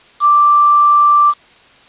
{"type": "tone with quantisation", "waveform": "sine", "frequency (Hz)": 1174.7, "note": "D6", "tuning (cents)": 0, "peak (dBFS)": -6, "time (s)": [0.2, 1.34], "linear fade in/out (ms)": 50, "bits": 5, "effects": ["white hiss -45 dBFS RMS until 1.88 s", "resampled to 8000 Hz"]}